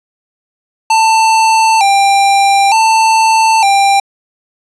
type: tone with vibrato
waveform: square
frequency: 840 Hz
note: G#5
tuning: 19 cents sharp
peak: -7 dBFS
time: 0.9-4 s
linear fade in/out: 5 ms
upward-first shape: square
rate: 0.55 Hz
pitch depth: 100 cents each way
effects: resampled to 22050 Hz + 8-bit